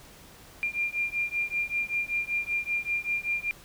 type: beating tone pair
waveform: sine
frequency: 2392 / 2397.2 Hz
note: D7 / D7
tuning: +31 / +35 cents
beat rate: 5.2 Hz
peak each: -30 dBFS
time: 0.63-3.51 s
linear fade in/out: 0 ms
effects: pink hiss -51 dBFS RMS until 3.64 s